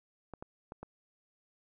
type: clicks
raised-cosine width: 1 ms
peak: -29 dBFS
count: 4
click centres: 0.337 / 0.425 / 0.721 / 0.83 s
effects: none